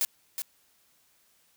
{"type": "noise with echo", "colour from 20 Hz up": "blue", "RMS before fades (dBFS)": -26, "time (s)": [0.01, 0.05], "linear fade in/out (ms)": 0, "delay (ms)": 370, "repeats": 1, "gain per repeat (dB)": -7, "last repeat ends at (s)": 0.42, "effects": ["white hiss -66 dBFS RMS until 1.56 s"]}